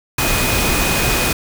sine tone in noise, 2489 Hz, D#7, in tune, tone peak -23 dBFS, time 0.18-1.33 s, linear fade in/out 5 ms, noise pink, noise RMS -17 dBFS, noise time 0.18-1.33 s, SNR -9 dB, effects none

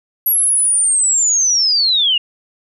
sine linear sweep, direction down, 11610 to 2781 Hz, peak -11 dBFS, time 0.26-2.18 s, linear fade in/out 5 ms, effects none

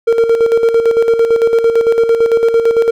triangle tone with tremolo, 460 Hz, A#4, 23 cents flat, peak -4 dBFS, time 0.07-2.91 s, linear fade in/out 10 ms, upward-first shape square, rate 8.9 Hz, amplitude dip 55%, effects none

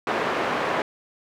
pink band-pass noise, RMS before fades -25 dBFS, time 0.07-0.82 s, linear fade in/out 2 ms, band 370 to 1800 Hz, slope 12 dB/octave, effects none

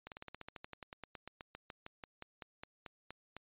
slowing click train, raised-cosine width 0.3 ms, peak -30 dBFS, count 27, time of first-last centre 0.07-3.366 s, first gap 48 ms, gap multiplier 1.07, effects resampled to 8000 Hz

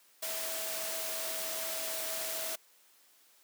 sine tone in noise, 648 Hz, E5, 30 cents flat, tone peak -43 dBFS, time 0.22-2.56 s, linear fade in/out 10 ms, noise white, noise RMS -37 dBFS, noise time 0.22-2.56 s, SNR -9 dB, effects white hiss -64 dBFS RMS until 3.43 s + high-pass 300 Hz 12 dB/octave

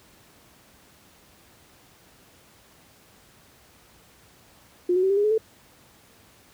sine tone with pitch steps, 355.9 / 368.9 / 382.3 / 396.3 / 410.7 / 425.7 / 441.2 Hz, F4 / F#4 / G4 / G4 / G#4 / G#4 / A4, +33 / -5 / -43 / +19 / -19 / +43 / +5 cents, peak -18 dBFS, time 4.89-5.38 s, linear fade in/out 5 ms, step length 70 ms, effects pink hiss -55 dBFS RMS until 6.53 s + high-pass 60 Hz 12 dB/octave

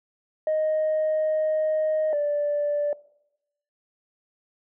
sine tone pair in turn, 622.3 / 585.3 Hz, D#5 / D5, 0 / -6 cents, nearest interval minor second, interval 106 cents, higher first, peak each -19 / -20 dBFS, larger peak first, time 0.47-2.13 / 2.13-2.93 s, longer first, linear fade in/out 2 ms, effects noise-tail reverb RT60 0.8 s tail -21 dB re dry + tanh soft clip ceiling -18 dBFS

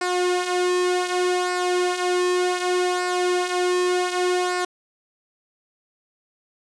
sawtooth tone with flanger, 360.3 Hz, F#4, 46 cents flat, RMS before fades -22 dBFS, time 0.01-4.65 s, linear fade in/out 5 ms, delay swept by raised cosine 0.3 to 4.2 ms, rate 0.66 Hz, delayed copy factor -0.55, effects resampled to 22050 Hz

